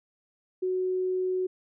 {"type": "tone", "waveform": "sine", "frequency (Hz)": 370, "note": "F#4", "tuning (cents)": 0, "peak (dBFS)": -25, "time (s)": [0.62, 1.47], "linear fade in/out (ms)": 10, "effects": []}